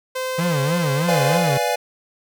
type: tone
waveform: sawtooth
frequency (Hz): 516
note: C5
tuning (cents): -24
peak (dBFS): -19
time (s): 0.15-1.38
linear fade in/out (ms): 10
type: tone with vibrato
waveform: 45% pulse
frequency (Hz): 155.8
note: D#3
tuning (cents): +3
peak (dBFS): -19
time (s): 0.38-1.58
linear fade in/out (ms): 10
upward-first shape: sine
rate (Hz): 3.2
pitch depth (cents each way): 230
type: chord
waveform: square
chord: B diminished seventh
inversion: none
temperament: equal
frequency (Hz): 493.9 / 587.3 / 698.5 / 830.6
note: B4 / D5 / F5 / Ab5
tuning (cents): 0 / 0 / 0 / 0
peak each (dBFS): -25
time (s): 1.08-1.76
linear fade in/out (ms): 10
effects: none